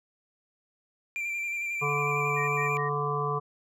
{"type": "tone with vibrato", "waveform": "triangle", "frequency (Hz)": 2365, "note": "D7", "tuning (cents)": 12, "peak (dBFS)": -28, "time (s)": [1.16, 2.77], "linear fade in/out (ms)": 0, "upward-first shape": "square", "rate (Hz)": 11, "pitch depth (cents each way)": 20}
{"type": "harmonic tone", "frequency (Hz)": 145.2, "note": "D3", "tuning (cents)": -19, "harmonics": [1, 3, 5, 7, 8], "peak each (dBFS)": [-32, -32, -38, -33, -31], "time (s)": [1.81, 3.4], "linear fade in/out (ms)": 20}
{"type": "tone bursts", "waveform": "sine", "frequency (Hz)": 1863, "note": "A#6", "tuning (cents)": -2, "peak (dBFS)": -34, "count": 3, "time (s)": [2.36, 2.896], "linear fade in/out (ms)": 20, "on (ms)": 120, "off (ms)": 88}
{"effects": []}